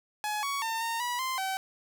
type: tone with pitch steps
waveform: sawtooth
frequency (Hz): 844 / 1120 / 904 / 918 / 974 / 1042 / 766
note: G#5 / C#6 / A5 / A#5 / B5 / C6 / G5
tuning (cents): +28 / +18 / +47 / -27 / -24 / -7 / -40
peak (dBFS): -26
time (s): 0.24-1.57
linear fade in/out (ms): 0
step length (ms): 190
effects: none